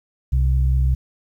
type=tone pair together; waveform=sine; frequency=65 / 130 Hz; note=C2 / C3; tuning=-11 / -11 cents; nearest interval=octave; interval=1200 cents; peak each=-15 / -22 dBFS; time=0.32-0.95 s; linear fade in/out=10 ms; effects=9-bit